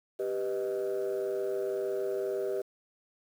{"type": "chord", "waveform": "sine", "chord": "G augmented", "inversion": "none", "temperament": "equal", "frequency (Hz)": [392, 493.9, 622.3], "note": ["G4", "B4", "D#5"], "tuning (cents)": [0, 0, 0], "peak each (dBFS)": [-30, -34, -35], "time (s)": [0.19, 2.62], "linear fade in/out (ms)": 10, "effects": ["tanh soft clip ceiling -25 dBFS", "9-bit"]}